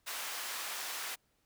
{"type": "high-pass noise", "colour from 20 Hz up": "pink", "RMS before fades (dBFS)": -40, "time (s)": [0.06, 1.16], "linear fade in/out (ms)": 20, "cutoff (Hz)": 1000, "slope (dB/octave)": 12, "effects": ["pink hiss -75 dBFS RMS until 1.45 s"]}